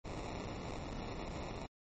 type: noise with sample-and-hold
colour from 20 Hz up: pink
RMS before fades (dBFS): -43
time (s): 0.04-1.67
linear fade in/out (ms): 20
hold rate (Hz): 1575
effects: low-pass 10000 Hz 12 dB/octave + MP3 32 kbps

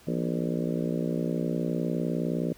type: harmonic tone with a mistuned harmonic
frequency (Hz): 59.6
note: A#1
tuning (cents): +39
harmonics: 3 / 4 / 5 / 6 / 7 / 8 / 9 / 10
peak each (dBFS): -30 / -32 / -34 / -36 / -37 / -38 / -39 / -40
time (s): 0.07-2.53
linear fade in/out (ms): 5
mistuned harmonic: 3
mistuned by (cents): -120
effects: pink hiss -55 dBFS RMS until 2.57 s

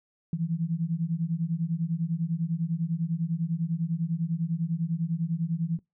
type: beating tone pair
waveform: sine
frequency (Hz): 160.8 / 170.8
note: E3 / F3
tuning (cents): -43 / -38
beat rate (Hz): 10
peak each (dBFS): -29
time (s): 0.33-5.79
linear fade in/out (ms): 2
effects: noise-tail reverb RT60 0.2 s tail -23 dB re dry

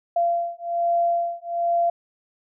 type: beating tone pair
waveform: sine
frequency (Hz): 686 / 687.2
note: F5 / F5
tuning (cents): -31 / -28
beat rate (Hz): 1.2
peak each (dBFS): -23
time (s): 0.16-1.9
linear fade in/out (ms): 5
effects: none

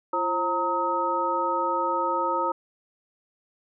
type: tone cluster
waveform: sine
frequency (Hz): 341 / 534 / 922 / 1270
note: F4 / C5 / A#5 / D#6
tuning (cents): -41 / +35 / -19 / +35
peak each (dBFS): -32 / -30 / -26 / -27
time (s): 0.13-2.52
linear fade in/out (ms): 5
effects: none

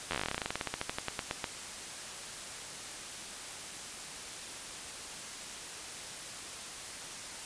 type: slowing click train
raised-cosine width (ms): 0.3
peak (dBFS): -16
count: 28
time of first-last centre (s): 0.11-1.442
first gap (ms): 11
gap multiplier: 1.1
effects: white hiss -43 dBFS RMS until 7.45 s + resampled to 22050 Hz

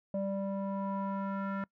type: tone with low-pass filter sweep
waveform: square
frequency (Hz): 196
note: G3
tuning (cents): 0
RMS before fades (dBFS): -35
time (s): 0.14-1.64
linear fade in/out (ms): 2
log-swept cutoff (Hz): 600 to 1500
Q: 3.6
effects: noise-tail reverb RT60 0.1 s tail -24 dB re dry

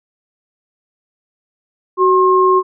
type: tone pair together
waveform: sine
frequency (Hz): 373.7 / 1070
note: F#4 / C6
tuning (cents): +17 / +38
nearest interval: octave + tritone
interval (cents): 1821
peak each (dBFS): -11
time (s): 1.97-2.63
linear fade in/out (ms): 50
effects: none

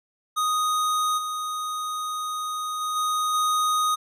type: tone with level steps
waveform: square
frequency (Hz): 1244.5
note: D#6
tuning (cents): 0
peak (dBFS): -22 / -28 / -26 / -23 / -21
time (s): 0.36-3.96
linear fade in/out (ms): 20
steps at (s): 1.17 / 2.8 / 2.95 / 3.33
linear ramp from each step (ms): 20
effects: resampled to 32000 Hz

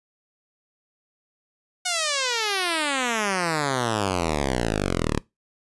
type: exponential sweep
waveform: 5% pulse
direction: down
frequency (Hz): 740 to 34.65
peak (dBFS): -11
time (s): 1.85-5.2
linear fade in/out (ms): 10
effects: noise-tail reverb RT60 0.2 s tail -22 dB re dry + resampled to 24000 Hz

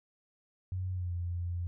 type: tone with pitch glide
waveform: sine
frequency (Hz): 92.5 to 87.31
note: F#2 to F2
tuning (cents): 0 to 0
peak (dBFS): -32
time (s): 0.72-1.67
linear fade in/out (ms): 0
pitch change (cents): -100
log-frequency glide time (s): 0.92-1.13
effects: none

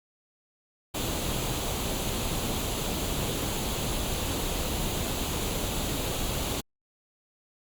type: noise with comb filter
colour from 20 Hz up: pink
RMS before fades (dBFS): -30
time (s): 0.94-6.61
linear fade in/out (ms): 10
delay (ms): 0.28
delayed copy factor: +0.5
effects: Opus 48 kbps

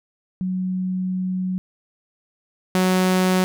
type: tone pair in turn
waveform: sine / sawtooth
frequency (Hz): 185 / 185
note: F#3 / F#3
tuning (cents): 0 / 0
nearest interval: unison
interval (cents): 0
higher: neither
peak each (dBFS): -21 / -12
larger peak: second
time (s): 0.41-1.58 / 2.75-3.44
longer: first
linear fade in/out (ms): 0
effects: none

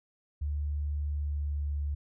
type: tone with pitch glide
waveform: sine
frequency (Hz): 73.3 to 72.42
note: D2 to D2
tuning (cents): -3 to -24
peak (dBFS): -29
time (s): 0.41-1.95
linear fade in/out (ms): 10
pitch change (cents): -21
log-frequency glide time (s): 1.11-1.79
effects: none

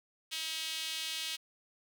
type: tone with high-pass filter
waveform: sawtooth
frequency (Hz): 320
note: D#4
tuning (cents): +49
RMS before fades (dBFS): -38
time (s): 0.31-1.37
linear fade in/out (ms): 20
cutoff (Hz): 3200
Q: 2.3
effects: none

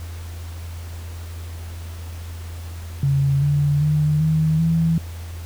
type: tone with pitch steps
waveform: sine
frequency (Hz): 138.4 / 144.44 / 150.75 / 157.34 / 164.21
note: C#3 / D3 / D3 / D#3 / E3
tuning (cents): -2 / -28 / +46 / +20 / -6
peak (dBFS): -15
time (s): 3.03-4.98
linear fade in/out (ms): 2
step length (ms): 390
effects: added 84 Hz sine -30 dBFS peak until 5.45 s + pink hiss -43 dBFS RMS until 5.45 s

